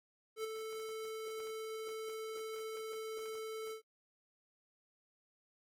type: tone with ADSR envelope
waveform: square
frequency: 439.9 Hz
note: A4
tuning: in tune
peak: -36 dBFS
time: 0.36-3.82 s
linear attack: 82 ms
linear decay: 12 ms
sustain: -6 dB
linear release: 100 ms
effects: AAC 48 kbps